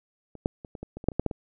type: clicks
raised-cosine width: 2 ms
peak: -30 / -10 / -27 / -25 / -23 / -24 / -26 / -8 / -28 / -10 / -11 / -20 dBFS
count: 12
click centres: 0.353 / 0.459 / 0.648 / 0.752 / 0.83 / 0.97 / 1.041 / 1.086 / 1.118 / 1.196 / 1.263 / 1.312 s
effects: none